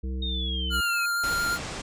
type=harmonic tone; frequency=64.6 Hz; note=C2; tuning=21 cents flat; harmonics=1 / 3 / 5 / 7; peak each=-28 / -38 / -42 / -45 dBFS; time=0.03-0.81 s; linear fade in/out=10 ms
type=linear sweep; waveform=sine; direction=down; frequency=3729 to 2489 Hz; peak=-30 dBFS; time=0.22-1.06 s; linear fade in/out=5 ms
type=tone with vibrato; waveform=square; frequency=1396.9 Hz; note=F6; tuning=in tune; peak=-25 dBFS; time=0.7-1.59 s; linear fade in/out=50 ms; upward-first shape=square; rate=8.6 Hz; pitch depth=8 cents each way
type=low-pass noise; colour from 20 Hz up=pink; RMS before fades=-35 dBFS; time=1.23-1.82 s; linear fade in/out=10 ms; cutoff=8500 Hz; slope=48 dB/octave
effects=none